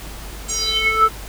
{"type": "tone with band-pass filter sweep", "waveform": "square", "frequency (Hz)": 440, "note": "A4", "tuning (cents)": 0, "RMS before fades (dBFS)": -18, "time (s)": [0.48, 1.09], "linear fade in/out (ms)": 20, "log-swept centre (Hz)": [7700, 1100], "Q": 7.2, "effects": ["added 50 Hz sine -33 dBFS peak until 1.28 s", "pink hiss -36 dBFS RMS until 1.28 s"]}